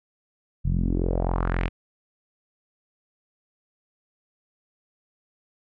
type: tone with low-pass filter sweep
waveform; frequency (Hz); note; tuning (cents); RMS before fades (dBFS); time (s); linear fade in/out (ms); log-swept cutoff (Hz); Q
sawtooth; 43.75; F1; +4; -24; 0.64-1.69; 20; 130 to 2700; 2.9
effects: none